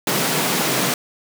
pink high-pass noise, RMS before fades -20 dBFS, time 0.07-0.94 s, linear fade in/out 2 ms, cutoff 130 Hz, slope 96 dB/octave, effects none

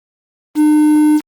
triangle tone with quantisation, 302.7 Hz, D#4, 48 cents flat, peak -5 dBFS, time 0.55-1.21 s, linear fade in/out 50 ms, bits 5, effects Opus 24 kbps

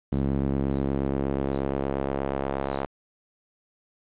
sawtooth tone with band-pass filter sweep, 68.4 Hz, C#2, 23 cents flat, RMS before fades -27 dBFS, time 0.12-2.86 s, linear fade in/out 0 ms, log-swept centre 220 to 710 Hz, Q 1.1, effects resampled to 8000 Hz + 9-bit

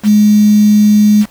sine tone with quantisation, 210 Hz, G#3, 19 cents sharp, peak -4 dBFS, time 0.03-1.26 s, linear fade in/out 50 ms, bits 4, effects pink hiss -44 dBFS RMS until 1.3 s

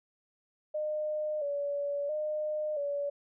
sine tone with vibrato, 590 Hz, D5, 8 cents sharp, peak -30 dBFS, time 0.74-3.1 s, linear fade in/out 10 ms, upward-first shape square, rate 0.74 Hz, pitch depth 55 cents each way, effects none

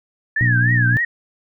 sine tone with vibrato, 1716 Hz, A6, 44 cents flat, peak -16 dBFS, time 0.36-1.05 s, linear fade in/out 5 ms, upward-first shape triangle, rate 3.4 Hz, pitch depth 200 cents each way
harmonic tone, 60 Hz, B1, 49 cents flat, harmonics 2 / 3 / 4 / 5, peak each -15 / -26 / -30 / -31 dBFS, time 0.41-0.97 s, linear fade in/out 0 ms
effects none

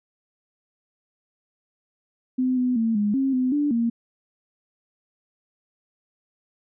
sine tone with pitch steps, 255.7 / 250.5 / 226.2 / 207 / 268.9 / 254.9 / 292 / 232.7 Hz, C4 / B3 / A3 / G#3 / C4 / C4 / D4 / A#3, -40 / +25 / +48 / -5 / +47 / -45 / -10 / -3 cents, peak -19 dBFS, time 2.38-3.9 s, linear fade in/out 10 ms, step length 190 ms, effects none

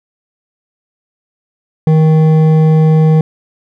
sine tone with hard clipping, 157.4 Hz, D#3, 20 cents sharp, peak -7 dBFS, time 1.87-3.21 s, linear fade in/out 2 ms, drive 9 dB, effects none

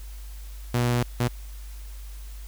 sawtooth tone bursts at uneven times, 121.1 Hz, B2, 34 cents flat, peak -17 dBFS, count 2, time 0.74-1.03 / 1.2-1.28 s, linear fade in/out 5 ms, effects added 50 Hz sine -36 dBFS peak until 2.47 s + white hiss -51 dBFS RMS until 2.47 s

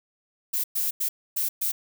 violet noise bursts at uneven times, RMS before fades -26 dBFS, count 5, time 0.53-0.64 / 0.75-0.91 / 1-1.09 / 1.36-1.49 / 1.61-1.72 s, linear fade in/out 10 ms, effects none

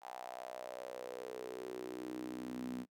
sawtooth tone with high-pass filter sweep, 62.5 Hz, B1, 21 cents sharp, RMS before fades -45 dBFS, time 0.01-2.86 s, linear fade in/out 50 ms, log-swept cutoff 800 to 230 Hz, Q 6.1, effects noise-tail reverb RT60 0.1 s tail -23 dB re dry

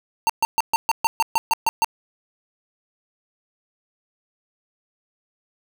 square tone bursts, 909 Hz, A#5, 44 cents flat, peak -16 dBFS, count 11, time 0.27-1.845 s, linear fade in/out 0 ms, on 25 ms, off 130 ms, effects none

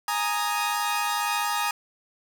sawtooth chord, Ab suspended second, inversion none, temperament equal, 830.6 / 932.3 / 1244.5 Hz, Ab5 / Bb5 / Eb6, 0 / 0 / 0 cents, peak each -25 dBFS, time 0.08-1.71 s, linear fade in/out 2 ms, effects none

